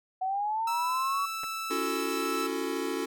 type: linear sweep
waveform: sine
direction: up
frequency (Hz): 740 to 1142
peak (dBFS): -27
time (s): 0.21-1.26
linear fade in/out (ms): 10
type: tone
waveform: sawtooth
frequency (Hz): 1318.5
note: E6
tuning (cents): 0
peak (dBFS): -29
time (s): 0.67-2.47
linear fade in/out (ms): 5
type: clicks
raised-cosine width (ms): 0.5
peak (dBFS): -28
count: 2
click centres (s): 1.434 / 1.441
type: chord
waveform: square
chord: F# minor seventh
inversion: second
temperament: equal with one note detuned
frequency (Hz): 277.2 / 336.2 / 370 / 440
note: C#4 / E4 / F#4 / A4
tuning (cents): 0 / +34 / 0 / 0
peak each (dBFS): -36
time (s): 1.7-3.06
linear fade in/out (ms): 10
effects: none

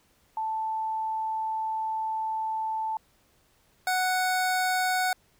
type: tone pair in turn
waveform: sine / 25% pulse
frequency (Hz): 880 / 740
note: A5 / F#5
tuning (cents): 0 / 0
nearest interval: minor third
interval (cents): 300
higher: first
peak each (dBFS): -27 / -20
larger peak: second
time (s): 0.37-2.97 / 3.87-5.13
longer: first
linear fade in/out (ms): 2
effects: pink hiss -65 dBFS RMS until 5.39 s

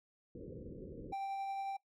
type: low-pass noise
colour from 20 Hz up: white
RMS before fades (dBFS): -48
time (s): 0.35-1.13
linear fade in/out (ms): 2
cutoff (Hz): 520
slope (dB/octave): 96
type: tone with tremolo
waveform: triangle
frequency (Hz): 784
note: G5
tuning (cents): 0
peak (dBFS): -34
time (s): 1.12-1.77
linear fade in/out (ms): 10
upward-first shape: triangle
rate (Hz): 11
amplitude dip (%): 25
effects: noise-tail reverb RT60 0.1 s tail -20 dB re dry

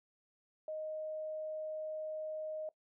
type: tone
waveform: sine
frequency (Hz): 622.3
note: D#5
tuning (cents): 0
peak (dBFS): -38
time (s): 0.68-2.69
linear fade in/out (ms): 2
effects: noise-tail reverb RT60 0.1 s tail -19 dB re dry

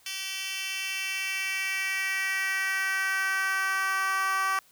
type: tone with high-pass filter sweep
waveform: 10% pulse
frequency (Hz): 384.3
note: G4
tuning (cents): -34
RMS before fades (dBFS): -29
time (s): 0.06-4.59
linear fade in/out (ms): 2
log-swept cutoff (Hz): 3400 to 1100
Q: 2.9
effects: white hiss -60 dBFS RMS until 4.71 s

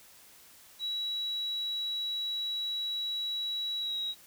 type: tone with pitch glide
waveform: sine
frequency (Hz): 3900 to 3837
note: B7 to A#7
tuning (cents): -23 to +49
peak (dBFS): -31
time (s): 0.79-4.15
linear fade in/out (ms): 50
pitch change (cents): -28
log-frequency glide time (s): 3.79-3.97
effects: white hiss -56 dBFS RMS until 4.26 s

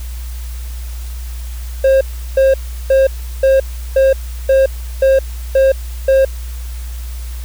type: tone bursts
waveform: triangle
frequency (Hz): 535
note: C5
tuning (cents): +38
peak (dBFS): -5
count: 9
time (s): 1.84-6.25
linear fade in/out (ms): 5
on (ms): 170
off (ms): 360
effects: added 60 Hz sine -22 dBFS peak until 7.44 s + white hiss -38 dBFS RMS until 7.44 s

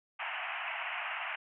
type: band-pass noise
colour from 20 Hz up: white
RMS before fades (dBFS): -38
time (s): 0.19-1.36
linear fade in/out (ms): 10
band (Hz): 640 to 2900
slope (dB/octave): 96
effects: none

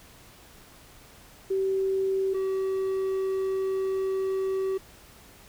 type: tone pair in turn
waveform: sine / triangle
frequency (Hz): 384.8 / 382.8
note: G4 / G4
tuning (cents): -32 / -41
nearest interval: unison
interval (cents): 9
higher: first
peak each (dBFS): -23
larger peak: neither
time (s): 1.5-2.34 / 2.34-4.78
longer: second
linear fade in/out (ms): 10
effects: pink hiss -52 dBFS RMS until 5.48 s

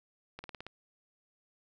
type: slowing click train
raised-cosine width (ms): 0.3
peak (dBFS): -27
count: 6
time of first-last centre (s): 0.39-0.666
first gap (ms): 50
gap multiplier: 1.05
effects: none

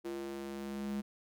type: tone with high-pass filter sweep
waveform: square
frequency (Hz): 69.1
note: C#2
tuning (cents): -5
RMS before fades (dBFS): -40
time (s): 0.04-1.02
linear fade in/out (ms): 20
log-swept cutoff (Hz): 340 to 210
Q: 4.4
effects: none

